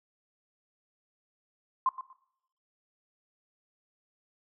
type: tone with echo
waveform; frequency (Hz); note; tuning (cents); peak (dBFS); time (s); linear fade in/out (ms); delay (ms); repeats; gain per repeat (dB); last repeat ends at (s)
sine; 1046.5; C6; 0; -22; 1.86-1.89; 2; 120; 2; -13; 2.13
effects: noise-tail reverb RT60 0.8 s tail -20 dB re dry